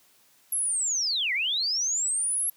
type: linear two-way sweep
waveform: sine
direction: down then up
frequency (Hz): 11390 to 1912 to 11390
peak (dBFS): -24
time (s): 0.52-2.5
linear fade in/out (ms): 5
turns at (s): 1.33
effects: white hiss -61 dBFS RMS until 2.56 s + high-pass 100 Hz 12 dB/octave